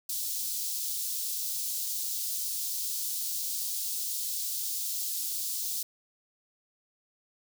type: high-pass noise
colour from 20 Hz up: white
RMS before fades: -33 dBFS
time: 0.09-5.83 s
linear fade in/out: 5 ms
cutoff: 4100 Hz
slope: 24 dB/octave
effects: none